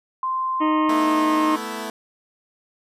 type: tone with pitch glide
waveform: sine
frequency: 1043 to 1069.2 Hz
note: C6 to C6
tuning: -6 to +37 cents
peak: -21 dBFS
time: 0.23-1.56 s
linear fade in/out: 2 ms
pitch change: +43 cents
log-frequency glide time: 0.57-0.93 s
type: harmonic tone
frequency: 310 Hz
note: D#4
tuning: 6 cents flat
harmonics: 1 / 2 / 3 / 4 / 6 / 7 / 8 / 9 / 10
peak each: -19 / -29 / -29 / -34 / -37 / -37 / -42 / -43 / -42 dBFS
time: 0.6-1.57 s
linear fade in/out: 20 ms
type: chord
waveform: 10% pulse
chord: A suspended second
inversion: none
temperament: equal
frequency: 220 / 246.9 / 329.6 Hz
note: A3 / B3 / E4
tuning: 0 / 0 / 0 cents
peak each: -22 / -26 / -25 dBFS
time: 0.89-1.9 s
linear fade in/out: 2 ms
effects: resampled to 32000 Hz